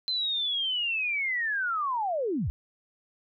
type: linear sweep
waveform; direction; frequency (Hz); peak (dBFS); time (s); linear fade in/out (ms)
sine; down; 4100 to 53.2; -26; 0.08-2.5; 0
effects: none